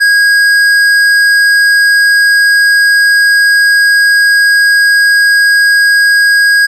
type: tone with tanh clipping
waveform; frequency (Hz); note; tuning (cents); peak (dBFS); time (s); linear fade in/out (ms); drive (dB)
sine; 1641; G#6; -21; -6; 0-6.67; 20; 12
effects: none